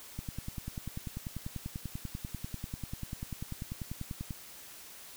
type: click train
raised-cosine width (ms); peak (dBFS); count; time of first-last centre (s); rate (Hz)
5; -25; 43; 0.19-4.308; 10.2
effects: white hiss -50 dBFS RMS until 5.16 s